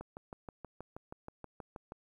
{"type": "click train", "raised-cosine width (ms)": 1, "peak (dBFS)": -30, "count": 13, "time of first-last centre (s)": [0.01, 1.921], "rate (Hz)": 6.28, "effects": ["11-bit"]}